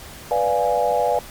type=chord; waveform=sine; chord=B diminished seventh; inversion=none; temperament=equal; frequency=493.9 / 587.3 / 698.5 / 830.6 Hz; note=B4 / D5 / F5 / Ab5; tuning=0 / 0 / 0 / 0 cents; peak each=-22 dBFS; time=0.31-1.19 s; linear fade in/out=2 ms; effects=pink hiss -39 dBFS RMS until 1.3 s + MP3 96 kbps